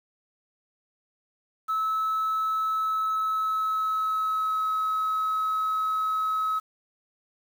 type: tone with pitch glide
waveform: sine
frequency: 1300 to 1284.3 Hz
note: E6 to E6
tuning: -24 to -46 cents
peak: -22 dBFS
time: 1.68-6.6 s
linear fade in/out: 20 ms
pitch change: -22 cents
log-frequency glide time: 2.76-4.73 s
effects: tanh soft clip ceiling -21 dBFS + 8-bit